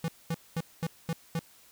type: tone bursts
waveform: square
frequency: 164.81 Hz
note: E3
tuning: in tune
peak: -29 dBFS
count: 6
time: 0.04-1.392 s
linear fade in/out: 2 ms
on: 42 ms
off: 220 ms
effects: white hiss -58 dBFS RMS until 1.71 s